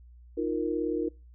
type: chord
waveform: sine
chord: Eb suspended second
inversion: none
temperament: equal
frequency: 311.1 / 349.2 / 466.2 Hz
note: Eb4 / F4 / Bb4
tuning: 0 / 0 / 0 cents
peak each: -31 dBFS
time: 0.37-1.09 s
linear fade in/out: 10 ms
effects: noise-tail reverb RT60 0.3 s tail -25 dB re dry + added 60 Hz sine -49 dBFS peak until 1.34 s